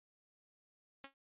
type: tone with exponential decay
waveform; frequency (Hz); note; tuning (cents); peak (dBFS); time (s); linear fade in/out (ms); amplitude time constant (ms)
5% pulse; 273.5; C#4; -23; -34; 1.04-1.14; 1; 20
effects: resampled to 8000 Hz